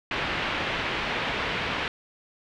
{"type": "low-pass noise", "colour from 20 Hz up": "white", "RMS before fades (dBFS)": -29, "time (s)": [0.11, 1.88], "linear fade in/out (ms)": 2, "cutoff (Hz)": 3000, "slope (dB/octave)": 24, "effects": []}